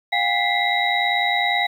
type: tone cluster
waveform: sine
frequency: 713 / 803 / 1976 / 2094 / 3838 Hz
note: F5 / G5 / B6 / C7 / A#7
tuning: +36 / +41 / 0 / +1 / +50 cents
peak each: -24 dBFS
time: 0.12-1.67 s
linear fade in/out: 10 ms
effects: 8-bit